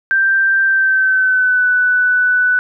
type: tone with pitch glide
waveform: sine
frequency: 1571 to 1491.4 Hz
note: G6 to F#6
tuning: +3 to +13 cents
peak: -10 dBFS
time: 0.11-2.59 s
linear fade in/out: 0 ms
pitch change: -90 cents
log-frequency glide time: 0.65-1.66 s
effects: none